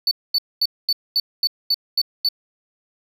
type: tone bursts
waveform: triangle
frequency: 4490 Hz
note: C#8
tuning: 21 cents sharp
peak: -14 dBFS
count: 9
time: 0.07-2.288 s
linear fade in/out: 2 ms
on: 42 ms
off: 230 ms
effects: none